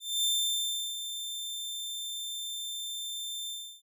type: tone with ADSR envelope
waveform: sawtooth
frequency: 3573 Hz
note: A7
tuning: 26 cents sharp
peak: -22 dBFS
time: 0-3.82 s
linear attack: 240 ms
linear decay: 710 ms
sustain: -10 dB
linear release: 330 ms
effects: none